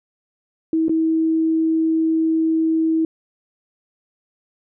sine tone with dropouts, 322 Hz, E4, 41 cents flat, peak -15 dBFS, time 0.73-3.05 s, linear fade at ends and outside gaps 2 ms, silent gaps 0.883-0.894 s, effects none

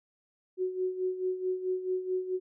sine tone with tremolo, 370 Hz, F#4, in tune, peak -26 dBFS, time 0.57-2.4 s, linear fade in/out 50 ms, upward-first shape sine, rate 4.6 Hz, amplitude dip 70%, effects none

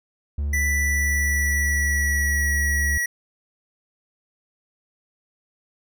triangle tone, 72 Hz, D2, 34 cents flat, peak -20 dBFS, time 0.38-2.98 s, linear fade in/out 5 ms
square tone with pitch glide, 1975.5 to 1923.7 Hz, B6 to B6, 0 to -46 cents, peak -22 dBFS, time 0.53-3.06 s, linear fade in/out 5 ms, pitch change -46 cents, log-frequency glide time 0.7-2.52 s
effects none

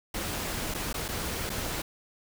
pink noise with dropouts, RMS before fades -33 dBFS, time 0.14-1.82 s, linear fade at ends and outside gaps 5 ms, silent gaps 0.741-0.746 / 0.929-0.941 / 1.082-1.086 / 1.495-1.5 s, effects none

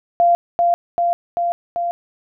sine tone with echo, 692 Hz, F5, 16 cents flat, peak -10 dBFS, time 0.2-0.35 s, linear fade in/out 0 ms, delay 390 ms, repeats 4, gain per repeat -2 dB, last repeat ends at 1.91 s, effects none

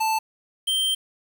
square tone pair in turn, 881 / 3140 Hz, A5 / G7, +2 / +2 cents, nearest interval octave + minor seventh, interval 2200 cents, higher second, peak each -21 / -21 dBFS, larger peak neither, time 0-0.19 / 0.67-0.95 s, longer second, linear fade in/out 10 ms, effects 8-bit

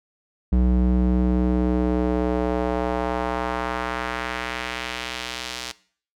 square tone with band-pass filter sweep, 61.74 Hz, B1, in tune, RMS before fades -23 dBFS, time 0.52-5.72 s, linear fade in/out 5 ms, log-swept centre 130 to 4700 Hz, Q 1.1, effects noise-tail reverb RT60 0.5 s tail -20 dB re dry

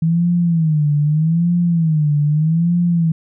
sine tone with vibrato, 160 Hz, D#3, 49 cents sharp, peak -12 dBFS, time 0.02-3.12 s, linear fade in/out 5 ms, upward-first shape sine, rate 0.81 Hz, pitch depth 150 cents each way, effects none

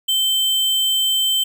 sine tone with sample-and-hold, 3100 Hz, G7, 20 cents flat, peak -15 dBFS, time 0.08-1.44 s, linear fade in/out 10 ms, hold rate 11025 Hz, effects none

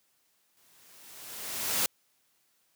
white noise with exponential growth, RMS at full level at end -26 dBFS, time 0.57-1.86 s, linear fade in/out 1 ms, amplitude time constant 280 ms, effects white hiss -71 dBFS RMS until 2.75 s + high-pass 100 Hz 12 dB/octave

